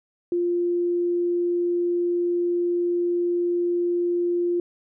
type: tone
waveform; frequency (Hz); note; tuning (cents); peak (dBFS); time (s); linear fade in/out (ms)
sine; 349.2; F4; 0; -20; 0.32-4.6; 2
effects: none